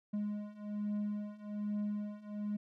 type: beating tone pair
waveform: triangle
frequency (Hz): 207.2 / 208.4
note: G#3 / G#3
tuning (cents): -4 / +6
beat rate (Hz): 1.2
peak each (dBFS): -38 / -36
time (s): 0.13-2.57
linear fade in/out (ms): 10
effects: none